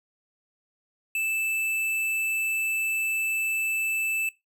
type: tone with tanh clipping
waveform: sine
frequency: 2637 Hz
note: E7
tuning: in tune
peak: -26 dBFS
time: 1.15-4.29 s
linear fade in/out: 2 ms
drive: 18 dB
effects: noise-tail reverb RT60 0.2 s tail -20 dB re dry